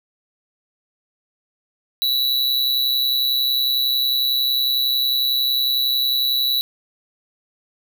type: tone with amplitude modulation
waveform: square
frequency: 3932 Hz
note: B7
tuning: 8 cents flat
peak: -15 dBFS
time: 2.02-6.61 s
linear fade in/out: 0 ms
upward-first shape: sine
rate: 131 Hz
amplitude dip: 55%
effects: none